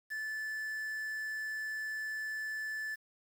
triangle tone with quantisation, 1745 Hz, A6, 15 cents flat, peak -34 dBFS, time 0.1-2.96 s, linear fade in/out 20 ms, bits 9, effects none

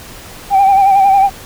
sine tone with vibrato, 784 Hz, G5, in tune, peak -4 dBFS, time 0.5-1.3 s, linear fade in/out 50 ms, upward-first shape sine, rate 11 Hz, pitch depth 48 cents each way, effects tanh soft clip ceiling -3 dBFS + pink hiss -33 dBFS RMS until 1.45 s

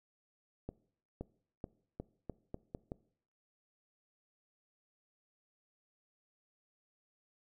accelerating click train, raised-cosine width 2 ms, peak -27 dBFS, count 8, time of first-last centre 0.69-2.919 s, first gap 520 ms, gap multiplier 0.83, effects noise-tail reverb RT60 0.6 s tail -21 dB re dry

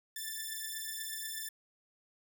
5% pulse beating tone pair, 1760 / 1768.2 Hz, A6 / A6, 0 / +8 cents, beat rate 8.2 Hz, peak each -31 / -30 dBFS, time 0.16-1.49 s, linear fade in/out 5 ms, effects none

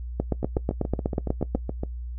two click trains, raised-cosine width 2 ms, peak -15 / -10 dBFS, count 11 / 12, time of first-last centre 0.43-1.834 / 0.2-1.55 s, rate 7.12 / 8.15 Hz, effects noise-tail reverb RT60 0.1 s tail -20 dB re dry + added 60 Hz sine -31 dBFS peak until 2.18 s

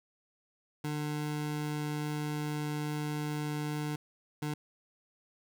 25% pulse tone bursts at uneven times, 149.8 Hz, D3, 35 cents sharp, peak -29 dBFS, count 2, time 0.84-3.96 / 4.42-4.54 s, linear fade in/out 5 ms, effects none

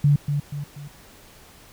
sine tone with echo, 144.5 Hz, D3, 28 cents flat, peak -13 dBFS, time 0.04-0.16 s, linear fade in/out 5 ms, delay 240 ms, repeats 3, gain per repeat -7 dB, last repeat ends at 0.88 s, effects pink hiss -49 dBFS RMS until 1.72 s

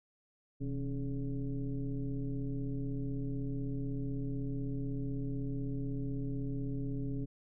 sine tone with frequency modulation, 129 Hz, C3, 24 cents flat, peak -33 dBFS, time 0.6-7.26 s, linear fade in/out 20 ms, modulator 147 Hz, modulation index 1.3, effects none

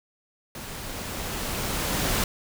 pink noise with level ramp, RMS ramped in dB -38 to -24 dBFS, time 0.55-2.24 s, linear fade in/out 2 ms, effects none

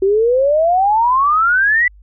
sine exponential sweep, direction up, 376.9 to 2001 Hz, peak -10 dBFS, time 0.02-1.88 s, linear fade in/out 5 ms, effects added 50 Hz sine -40 dBFS peak until 2.02 s

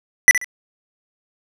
square tone with echo, 1975.5 Hz, B6, in tune, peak -4 dBFS, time 0.28-0.31 s, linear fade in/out 0 ms, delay 67 ms, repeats 2, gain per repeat -12 dB, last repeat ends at 0.444 s, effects low-pass 12000 Hz 12 dB/octave

